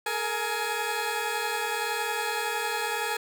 15% pulse tone cluster, 424.4 / 465.3 / 838 Hz, G#4 / A#4 / G#5, +38 / -3 / +15 cents, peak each -28 / -26 / -24 dBFS, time 0.06-3.17 s, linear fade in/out 5 ms, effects none

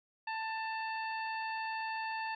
harmonic tone with a mistuned harmonic, 887 Hz, A5, 14 cents sharp, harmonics 1 / 2 / 3 / 4 / 5, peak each -37 / -41 / -44 / -58 / -51 dBFS, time 0.27-2.35 s, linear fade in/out 5 ms, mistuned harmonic 4, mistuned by +19 cents, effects none

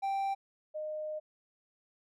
triangle / sine tone pair in turn, 784 / 614.3 Hz, G5 / D#5, 0 / -22 cents, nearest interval major third, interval 422 cents, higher first, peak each -28 / -35 dBFS, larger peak first, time 0.02-0.35 / 0.74-1.2 s, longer second, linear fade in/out 20 ms, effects none

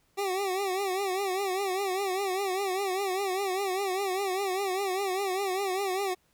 25% pulse tone with vibrato, 384.3 Hz, G4, 34 cents flat, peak -24 dBFS, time 0.17-6.15 s, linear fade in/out 20 ms, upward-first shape triangle, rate 5 Hz, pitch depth 110 cents each way, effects pink hiss -69 dBFS RMS until 6.33 s

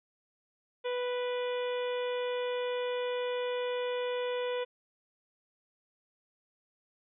harmonic tone with a mistuned harmonic, 493.9 Hz, B4, in tune, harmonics 1 / 2 / 3 / 4 / 5 / 6 / 7, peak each -31 / -41 / -46 / -47 / -47 / -47 / -47 dBFS, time 0.84-4.65 s, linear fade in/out 20 ms, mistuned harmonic 5, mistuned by -23 cents, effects none

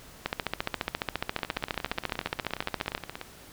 two click trains, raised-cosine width 0.3 ms, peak -19 / -11 dBFS, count 32 / 40, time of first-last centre 1.39-3.214 / 0.26-2.95 s, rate 17 / 14.5 Hz, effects pink hiss -50 dBFS RMS until 3.52 s

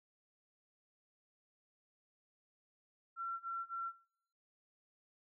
sine tone bursts, 1358 Hz, F6, 49 cents flat, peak -38 dBFS, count 3, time 3.16-3.924 s, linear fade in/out 50 ms, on 240 ms, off 22 ms, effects noise-tail reverb RT60 0.6 s tail -20 dB re dry

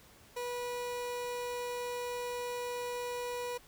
30% pulse tone, 487.9 Hz, B4, 21 cents flat, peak -33 dBFS, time 0.36-3.58 s, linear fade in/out 10 ms, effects pink hiss -59 dBFS RMS until 3.67 s

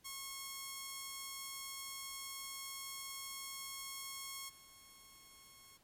5% pulse tone with level steps, 1089 Hz, C#6, 31 cents flat, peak -32 / -46 dBFS, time 0.04-5.78 s, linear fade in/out 20 ms, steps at 4.48 s, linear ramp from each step 20 ms, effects pink hiss -70 dBFS RMS until 5.83 s + MP3 64 kbps

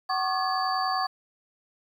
sine tone cluster, 755 / 1098 / 1188 / 1699 / 4588 Hz, F#5 / C#6 / D6 / G#6 / D8, +35 / -17 / +20 / +39 / -41 cents, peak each -28 / -29 / -32 / -36 / -33 dBFS, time 0.09-1.07 s, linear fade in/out 10 ms, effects 9-bit

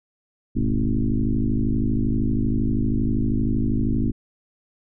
sine tone with frequency modulation, 116.54 Hz, A#2, in tune, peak -18 dBFS, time 0.55-4.12 s, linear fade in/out 20 ms, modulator 52.7 Hz, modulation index 3.5, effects none

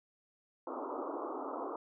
pink band-pass noise, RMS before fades -40 dBFS, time 0.67-1.76 s, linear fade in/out 2 ms, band 260 to 1300 Hz, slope 96 dB/octave, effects none

